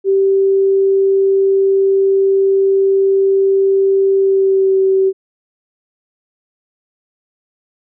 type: tone with pitch glide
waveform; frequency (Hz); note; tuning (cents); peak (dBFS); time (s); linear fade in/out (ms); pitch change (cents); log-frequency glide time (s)
sine; 389.2 to 383.4; G4 to G4; -12 to -38; -9; 0.04-5.13; 50; -26; 4.17-4.78
effects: none